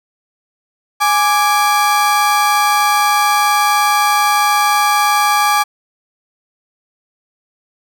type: tone pair together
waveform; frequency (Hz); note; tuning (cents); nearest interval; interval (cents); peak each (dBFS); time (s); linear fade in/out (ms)
35% pulse; 830.6 / 1174.7; G#5 / D6; 0 / 0; tritone; 600; -12; 1-5.64; 20
effects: none